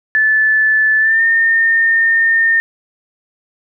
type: tone with pitch glide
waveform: sine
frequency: 1744 to 1821.2 Hz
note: A6 to A#6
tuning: -16 to -41 cents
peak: -9 dBFS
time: 0.15-2.6 s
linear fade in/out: 0 ms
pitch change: +75 cents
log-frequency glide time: 0.99-1.23 s
effects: none